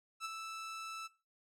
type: tone with ADSR envelope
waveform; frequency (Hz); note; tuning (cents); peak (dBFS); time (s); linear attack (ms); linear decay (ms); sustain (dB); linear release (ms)
sawtooth; 1318.5; E6; 0; -33; 0.2-1.08; 50; 23; -6; 21
effects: noise-tail reverb RT60 0.3 s tail -17 dB re dry + low-pass 10000 Hz 12 dB/octave